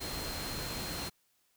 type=tone in noise; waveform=sine; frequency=4186 Hz; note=C8; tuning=in tune; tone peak=-43 dBFS; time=0-1.1 s; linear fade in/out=20 ms; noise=pink; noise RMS=-39 dBFS; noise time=0-1.1 s; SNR=-7 dB; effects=white hiss -73 dBFS RMS until 1.56 s